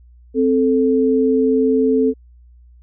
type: tone pair together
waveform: sine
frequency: 261.6 / 439.3 Hz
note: C4 / A4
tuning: 0 / -3 cents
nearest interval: major sixth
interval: 897 cents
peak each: -15 dBFS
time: 0.34-2.14 s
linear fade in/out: 50 ms
effects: added 60 Hz sine -43 dBFS peak until 2.82 s